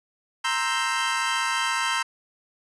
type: chord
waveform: 25% pulse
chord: C dominant seventh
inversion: third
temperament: equal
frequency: 932.3 / 1046.5 / 1318.5 / 1568 Hz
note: Bb5 / C6 / E6 / G6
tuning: 0 / 0 / 0 / 0 cents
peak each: -25 dBFS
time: 0.44-2.03 s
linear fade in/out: 10 ms
effects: resampled to 22050 Hz